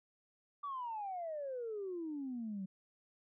sine exponential sweep, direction down, 1174.7 to 185 Hz, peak -38 dBFS, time 0.63-2.66 s, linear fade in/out 10 ms, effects tanh soft clip ceiling -34 dBFS

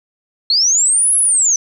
sine linear two-way sweep, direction up then down, 4158 to 10930 to 5940 Hz, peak -10 dBFS, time 0.5-1.56 s, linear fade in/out 2 ms, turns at 1.16 s, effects 8-bit

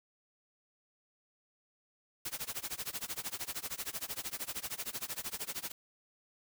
white noise with tremolo, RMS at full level -37 dBFS, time 2.25-5.72 s, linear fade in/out 5 ms, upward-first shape sine, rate 13 Hz, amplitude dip 95%, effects none

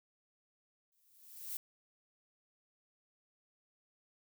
violet noise with exponential growth, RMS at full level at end -39 dBFS, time 0.92-1.57 s, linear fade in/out 1 ms, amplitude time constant 140 ms, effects none

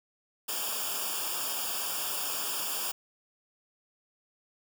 white noise with comb filter, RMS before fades -33 dBFS, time 0.48-2.92 s, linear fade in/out 10 ms, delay 0.49 ms, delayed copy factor -1, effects none

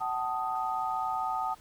sine chord, D# diminished, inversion first, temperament equal with one note detuned, 755.5 / 880 / 1244.5 Hz, F#5 / A5 / D#6, +36 / 0 / 0 cents, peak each -33 dBFS, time 0-1.55 s, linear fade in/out 20 ms, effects pink hiss -57 dBFS RMS until 1.6 s + Opus 48 kbps

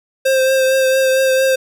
square tone with vibrato, 527 Hz, C5, 12 cents sharp, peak -12 dBFS, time 0.25-1.56 s, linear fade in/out 10 ms, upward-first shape triangle, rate 4.4 Hz, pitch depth 22 cents each way, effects none

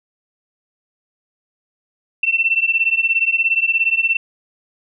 sine beating tone pair, 2682 / 2699 Hz, E7 / E7, +29 / +40 cents, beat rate 17 Hz, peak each -17 / -17 dBFS, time 2.23-4.17 s, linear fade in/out 5 ms, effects none

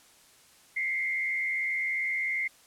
sine tone with frequency modulation, 2104 Hz, C7, 9 cents sharp, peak -27 dBFS, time 0.76-2.48 s, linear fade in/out 10 ms, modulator 82.8 Hz, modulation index 0.92, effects white hiss -58 dBFS RMS until 2.66 s + low-pass 11000 Hz 12 dB/octave

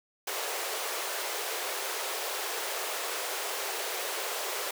pink high-pass noise, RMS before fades -34 dBFS, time 0.27-4.71 s, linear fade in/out 5 ms, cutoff 390 Hz, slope 48 dB/octave, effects none

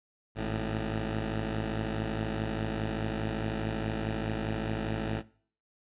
10% pulse tone pair together, 52.7 / 110.2 Hz, G#1 / A2, +26 / +3 cents, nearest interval octave + minor second, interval 1277 cents, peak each -25 dBFS, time 0.35-5.23 s, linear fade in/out 50 ms, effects noise-tail reverb RT60 0.5 s tail -20 dB re dry + resampled to 8000 Hz

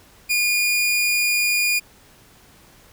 sawtooth tone, 2433 Hz, D#7, 39 cents flat, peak -14 dBFS, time 0.29-1.8 s, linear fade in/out 20 ms, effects pink hiss -51 dBFS RMS until 2.92 s

